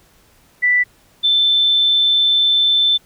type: tone pair in turn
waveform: sine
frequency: 1975.5 / 3536 Hz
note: B6 / A7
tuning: 0 / +8 cents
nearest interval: minor seventh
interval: 1008 cents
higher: second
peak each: -11 dBFS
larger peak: neither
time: 0.62-0.84 / 1.23-2.98 s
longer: second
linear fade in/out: 20 ms
effects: pink hiss -53 dBFS RMS until 3.05 s